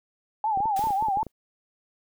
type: tone with vibrato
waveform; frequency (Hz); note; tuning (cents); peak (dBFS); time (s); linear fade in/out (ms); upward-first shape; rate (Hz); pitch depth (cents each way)
sine; 830.6; G#5; 0; -22; 0.44-1.23; 2; triangle; 5.4; 160
type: clicks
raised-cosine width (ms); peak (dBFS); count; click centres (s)
2; -24; 12; 0.574 / 0.604 / 0.656 / 0.793 / 0.84 / 0.871 / 0.906 / 1.025 / 1.085 / 1.172 / 1.23 / 1.267
type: noise with exponential decay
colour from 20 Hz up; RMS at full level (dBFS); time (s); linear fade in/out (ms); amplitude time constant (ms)
white; -38; 0.76-1.32; 5; 120
effects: none